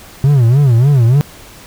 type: tone with vibrato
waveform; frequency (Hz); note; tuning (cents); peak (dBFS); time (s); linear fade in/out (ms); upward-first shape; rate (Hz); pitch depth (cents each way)
triangle; 129.1; C3; -23; -4; 0.24-1.21; 0; sine; 3.4; 220
effects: pink hiss -37 dBFS RMS until 1.66 s